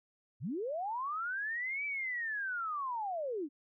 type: linear two-way sweep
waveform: sine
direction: up then down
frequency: 92.5 to 2326 to 264 Hz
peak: -34 dBFS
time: 0.4-3.49 s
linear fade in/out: 50 ms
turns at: 1.85 s
effects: none